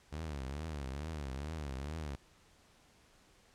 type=tone with vibrato; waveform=sawtooth; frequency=72.6 Hz; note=D2; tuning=19 cents flat; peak=-35 dBFS; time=0.12-2.16 s; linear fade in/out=10 ms; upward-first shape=triangle; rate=2.3 Hz; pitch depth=220 cents each way; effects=pink hiss -65 dBFS RMS until 3.54 s + low-pass 9000 Hz 12 dB/octave